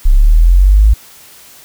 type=linear sweep; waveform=sine; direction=up; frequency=31.78 to 55 Hz; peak=-3 dBFS; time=0.05-0.94 s; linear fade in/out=10 ms; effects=white hiss -39 dBFS RMS until 1.64 s